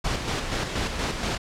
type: noise with tremolo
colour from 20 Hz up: pink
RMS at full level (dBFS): -26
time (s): 0.04-1.38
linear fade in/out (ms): 10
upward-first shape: square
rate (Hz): 4.2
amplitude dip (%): 40
effects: low-pass 6000 Hz 12 dB/octave